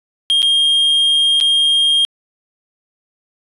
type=tone with dropouts; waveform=triangle; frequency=3224 Hz; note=G7; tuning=48 cents sharp; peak=-9 dBFS; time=0.3-2.05 s; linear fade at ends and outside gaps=0 ms; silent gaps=0.42-0.428 / 1.402-1.41 s; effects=resampled to 32000 Hz